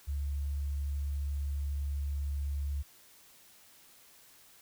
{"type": "tone", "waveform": "sine", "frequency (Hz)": 71, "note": "C#2", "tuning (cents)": 42, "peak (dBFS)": -31, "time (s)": [0.07, 2.83], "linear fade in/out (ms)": 20, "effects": ["white hiss -59 dBFS RMS until 4.61 s"]}